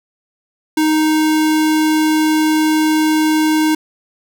square tone, 311.1 Hz, D#4, in tune, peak -12 dBFS, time 0.77-3.75 s, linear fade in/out 5 ms, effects none

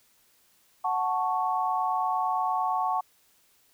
sine chord, F# minor, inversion none, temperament equal, 740 / 880 / 1108.7 Hz, F#5 / A5 / C#6, 0 / 0 / 0 cents, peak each -28 / -29 / -29 dBFS, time 0.84-3.01 s, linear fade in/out 10 ms, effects white hiss -64 dBFS RMS until 3.73 s

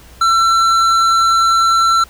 sine tone with hard clipping, 1345 Hz, E6, 34 cents sharp, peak -11 dBFS, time 0.21-2.04 s, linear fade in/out 5 ms, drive 10 dB, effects added 60 Hz sine -40 dBFS peak until 2.09 s + pink hiss -43 dBFS RMS until 2.09 s

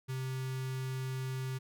square tone with notch filter, 130.81 Hz, C3, in tune, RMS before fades -37 dBFS, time 0.08-1.59 s, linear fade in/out 20 ms, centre 630 Hz, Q 1.1, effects none

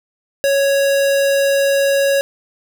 square tone, 554.4 Hz, C#5, in tune, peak -13 dBFS, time 0.44-2.21 s, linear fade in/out 0 ms, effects none

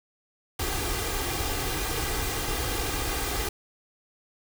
pink noise with comb filter, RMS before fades -29 dBFS, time 0.59-3.49 s, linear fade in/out 5 ms, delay 2.5 ms, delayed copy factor +0.65, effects none

